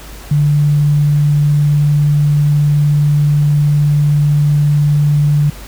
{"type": "tone", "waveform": "sine", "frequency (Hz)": 146.83, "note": "D3", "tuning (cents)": 0, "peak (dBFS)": -8, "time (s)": [0.31, 5.5], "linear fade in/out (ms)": 5, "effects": ["added 50 Hz sine -31 dBFS peak until 5.67 s", "pink hiss -35 dBFS RMS until 5.67 s"]}